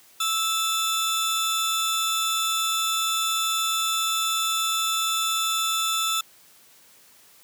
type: tone pair together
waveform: sawtooth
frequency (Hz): 1318.5 / 3523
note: E6 / A7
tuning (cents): 0 / +1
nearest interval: octave + perfect fourth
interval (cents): 1701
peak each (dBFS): -22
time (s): 0.2-6.21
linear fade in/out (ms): 5
effects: white hiss -54 dBFS RMS until 7.43 s + high-pass 100 Hz 12 dB/octave